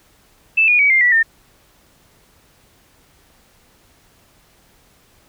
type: tone with pitch steps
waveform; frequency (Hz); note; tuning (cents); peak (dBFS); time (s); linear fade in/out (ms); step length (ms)
sine; 2637 / 2446 / 2269 / 2105 / 1952.8 / 1811.6; E7 / D#7 / C#7 / C7 / B6 / A#6; 0 / -30 / +40 / +10 / -20 / -50; -10; 0.57-1.23; 10; 110
effects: pink hiss -54 dBFS RMS until 5.28 s